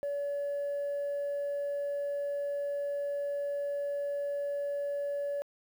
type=tone; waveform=sine; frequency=570 Hz; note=C#5; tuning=48 cents sharp; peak=-29 dBFS; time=0.03-5.42 s; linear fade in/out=0 ms; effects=tanh soft clip ceiling -29 dBFS + 10-bit